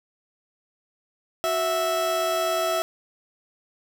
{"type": "tone pair together", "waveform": "30% pulse", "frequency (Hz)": [367.6, 658], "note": ["F#4", "E5"], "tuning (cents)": [-11, -3], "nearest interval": "minor seventh", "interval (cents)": 1008, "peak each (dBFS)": [-28, -20], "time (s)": [1.44, 2.82], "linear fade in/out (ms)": 0, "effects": []}